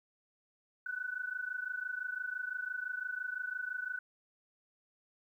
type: tone pair together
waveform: sine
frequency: 1480 / 1505.9 Hz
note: F#6 / F#6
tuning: 0 / +30 cents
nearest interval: unison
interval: 30 cents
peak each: -39 / -39 dBFS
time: 0.86-3.99 s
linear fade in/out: 5 ms
effects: 12-bit